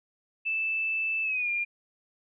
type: tone with pitch glide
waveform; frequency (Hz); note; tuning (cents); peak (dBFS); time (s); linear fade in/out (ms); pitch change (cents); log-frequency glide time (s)
sine; 2637 to 2404; E7 to D7; 0 to +40; -26; 0.45-1.65; 20; -160; 1.23-1.49
effects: none